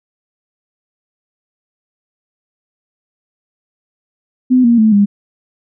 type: tone with pitch steps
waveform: sine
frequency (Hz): 253.8 / 235.4 / 218.4 / 202.6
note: B3 / A#3 / A3 / G#3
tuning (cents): +47 / +17 / -13 / -43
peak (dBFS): -6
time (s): 4.5-5.06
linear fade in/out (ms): 20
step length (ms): 140
effects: none